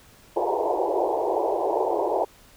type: band-pass noise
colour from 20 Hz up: pink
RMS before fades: -24 dBFS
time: 0.36-2.25 s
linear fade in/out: 10 ms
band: 340 to 960 Hz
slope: 96 dB/octave
effects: pink hiss -53 dBFS RMS until 2.56 s